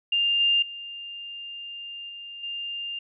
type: tone with level steps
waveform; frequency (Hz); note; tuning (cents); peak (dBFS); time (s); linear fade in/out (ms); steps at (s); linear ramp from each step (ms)
sine; 2801; F7; +4; -20 / -18 / -35 / -37 / -30; 0.12-2.99; 5; 0.4 / 0.62 / 2.09 / 2.43; 5
effects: none